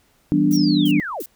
sine chord, E minor seventh, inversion none, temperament equal, 164.81 / 196 / 246.9 / 293.7 Hz, E3 / G3 / B3 / D4, 0 / 0 / 0 / 0 cents, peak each -22 / -21 / -22 / -16 dBFS, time 0.32-1 s, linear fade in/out 0 ms
violet noise bursts, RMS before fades -34 dBFS, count 3, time 0.51-1.258 s, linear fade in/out 0 ms, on 56 ms, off 290 ms
sine linear sweep, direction down, 5920 to 207 Hz, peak -25 dBFS, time 0.52-1.23 s, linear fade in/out 20 ms
effects pink hiss -60 dBFS RMS until 1.35 s

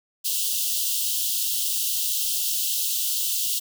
white high-pass noise, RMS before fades -25 dBFS, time 0.24-3.6 s, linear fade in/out 20 ms, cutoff 2800 Hz, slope 96 dB/octave, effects none

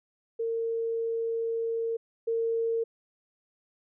sine tone pair in turn, 457.1 / 457.1 Hz, A#4 / A#4, -34 / -34 cents, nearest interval unison, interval 0 cents, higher neither, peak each -27 / -25 dBFS, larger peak second, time 0.39-1.97 / 2.27-2.84 s, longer first, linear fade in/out 10 ms, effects none

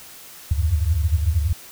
sine tone cluster, 74.3 / 82.1 / 87 / 96.3 Hz, D2 / E2 / F2 / G2, +21 / -6 / -6 / -30 cents, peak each -19 / -27 / -23 / -26 dBFS, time 0.51-1.53 s, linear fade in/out 5 ms, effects white hiss -42 dBFS RMS until 1.71 s

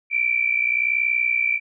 sine tone pair together, 2308 / 2369 Hz, D7 / D7, -31 / +14 cents, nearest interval unison, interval 45 cents, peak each -21 dBFS, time 0.1-1.6 s, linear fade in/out 50 ms, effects none

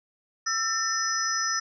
sine tone cluster, 1331 / 1803 / 5140 / 5900 Hz, E6 / A6 / E8 / F#8, +16 / +42 / -45 / -6 cents, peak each -30 dBFS, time 0.46-1.6 s, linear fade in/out 10 ms, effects none

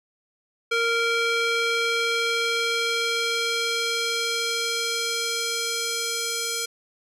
square tone with band-pass filter sweep, 463.4 Hz, A#4, 10 cents flat, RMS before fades -25 dBFS, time 0.71-6.66 s, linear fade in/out 10 ms, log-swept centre 2200 to 6600 Hz, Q 0.95, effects none

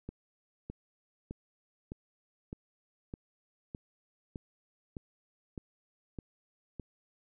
click train, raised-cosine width 3 ms, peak -27 dBFS, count 12, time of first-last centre 0.09-6.797 s, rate 1.64 Hz, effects none

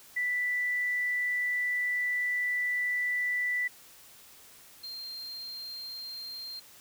sine / triangle tone pair in turn, 1975.5 / 4186 Hz, B6 / C8, 0 / 0 cents, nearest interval octave + minor second, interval 1300 cents, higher second, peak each -27 / -37 dBFS, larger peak first, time 0.16-3.68 / 4.83-6.6 s, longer first, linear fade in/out 10 ms, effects white hiss -54 dBFS RMS until 6.8 s

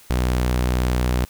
sawtooth tone, 61.9 Hz, B1, 5 cents sharp, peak -14 dBFS, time 0.1-1.25 s, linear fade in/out 0 ms, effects white hiss -49 dBFS RMS until 1.29 s

